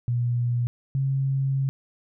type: tone pair in turn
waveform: sine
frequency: 120.7 / 135.48 Hz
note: B2 / C#3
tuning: -39 / -39 cents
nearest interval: major second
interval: 200 cents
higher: second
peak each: -21 dBFS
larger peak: neither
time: 0.08-0.67 / 0.95-1.69 s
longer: second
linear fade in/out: 0 ms
effects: none